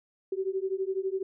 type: beating tone pair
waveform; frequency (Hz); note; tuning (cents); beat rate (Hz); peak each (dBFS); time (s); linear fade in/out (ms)
sine; 376.7 / 388.7; F#4 / G4; +31 / -15; 12; -31; 0.32-1.23; 5
effects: none